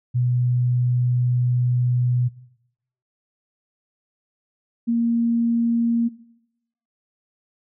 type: tone pair in turn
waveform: sine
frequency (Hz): 123.47 / 233.1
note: B2 / A#3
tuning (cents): 0 / 0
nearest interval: major seventh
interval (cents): 1100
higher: second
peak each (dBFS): -17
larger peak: neither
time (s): 0.14-2.29 / 4.87-6.09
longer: first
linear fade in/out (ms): 20
effects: noise-tail reverb RT60 0.8 s tail -19 dB re dry